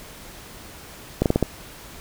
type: slowing click train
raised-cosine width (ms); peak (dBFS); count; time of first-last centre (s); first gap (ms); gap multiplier
2; -4; 5; 1.22-1.427; 38; 1.21
effects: pink hiss -42 dBFS RMS until 2 s